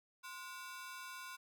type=ring-modulated tone; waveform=sawtooth; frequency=1244.5 Hz; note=D#6; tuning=in tune; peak=-40 dBFS; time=0.23-1.37 s; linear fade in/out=20 ms; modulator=202 Hz; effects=none